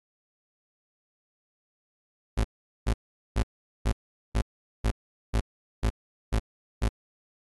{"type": "tone bursts", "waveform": "35% pulse", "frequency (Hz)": 55, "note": "A1", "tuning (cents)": 0, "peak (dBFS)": -20, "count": 10, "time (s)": [2.37, 6.89], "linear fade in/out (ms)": 10, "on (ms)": 74, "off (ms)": 420, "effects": ["AAC 32 kbps"]}